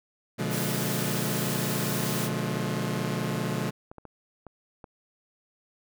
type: chord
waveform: sawtooth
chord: B diminished seventh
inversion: none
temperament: just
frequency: 123.47 / 148.16 / 177.8 / 213.4 Hz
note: B2 / D3 / F3 / Ab3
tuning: 0 / +16 / +31 / +47 cents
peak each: -29 dBFS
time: 0.38-3.71 s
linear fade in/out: 20 ms
type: high-pass noise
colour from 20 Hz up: white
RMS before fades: -34 dBFS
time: 0.49-2.3 s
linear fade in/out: 50 ms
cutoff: 590 Hz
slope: 12 dB/octave
type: clicks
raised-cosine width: 1 ms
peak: -29 dBFS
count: 10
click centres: 1.93 / 2.014 / 2.556 / 3.002 / 3.359 / 3.915 / 3.983 / 4.053 / 4.467 / 4.842 s
effects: none